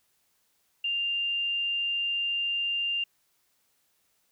sine tone, 2794 Hz, F7, in tune, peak -26 dBFS, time 0.84-3.04 s, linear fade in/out 5 ms, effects white hiss -71 dBFS RMS until 4.31 s

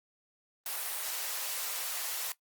white high-pass noise, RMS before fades -36 dBFS, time 0.66-2.32 s, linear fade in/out 2 ms, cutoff 510 Hz, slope 24 dB/octave, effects noise-tail reverb RT60 0.1 s tail -17 dB re dry + Opus 32 kbps

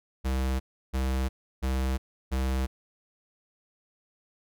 square tone bursts, 65.41 Hz, C2, in tune, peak -26 dBFS, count 4, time 0.24-2.67 s, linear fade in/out 20 ms, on 360 ms, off 330 ms, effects none

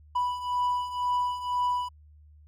triangle beating tone pair, 985 / 987 Hz, B5 / B5, -5 / -1 cents, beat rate 2 Hz, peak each -30 / -25 dBFS, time 0.15-1.89 s, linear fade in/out 10 ms, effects added 75 Hz sine -51 dBFS peak until 2.47 s

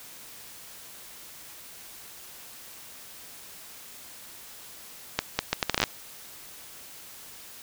accelerating click train, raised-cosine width 0.2 ms, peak -5 dBFS, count 11, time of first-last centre 5.19-5.838 s, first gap 200 ms, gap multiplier 0.7, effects white hiss -46 dBFS RMS until 7.62 s

